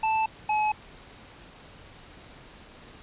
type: tone pair in turn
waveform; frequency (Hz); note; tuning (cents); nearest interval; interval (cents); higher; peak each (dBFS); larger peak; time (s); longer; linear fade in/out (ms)
square; 880 / 852.5; A5 / G#5; 0 / +45; minor second; 55; first; -23; neither; 0.03-0.26 / 0.49-0.72; neither; 5
effects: pink hiss -49 dBFS RMS until 3.02 s + resampled to 8000 Hz